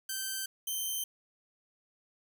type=tone pair in turn; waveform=5% pulse; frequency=1553 / 3106 Hz; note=G6 / G7; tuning=-17 / -17 cents; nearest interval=octave; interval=1200 cents; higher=second; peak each=-23 / -24 dBFS; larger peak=first; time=0.09-0.46 / 0.67-1.04 s; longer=neither; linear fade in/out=5 ms; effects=none